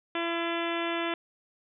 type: harmonic tone with a mistuned harmonic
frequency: 337.3 Hz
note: E4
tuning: 40 cents sharp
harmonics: 1 / 2 / 3 / 4 / 5 / 6 / 7 / 8 / 9 / 10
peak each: -32 / -35 / -37 / -38 / -39 / -40 / -40 / -41 / -42 / -42 dBFS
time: 0.15-1.14 s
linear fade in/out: 2 ms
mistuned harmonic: 10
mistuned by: +46 cents
effects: none